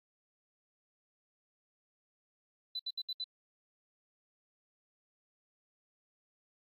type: tone bursts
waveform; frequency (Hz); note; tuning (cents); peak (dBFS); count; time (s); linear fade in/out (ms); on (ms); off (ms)
sine; 4000; B7; +21; -34; 5; 2.75-3.242; 5; 44; 68
effects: tanh soft clip ceiling -31 dBFS + AAC 32 kbps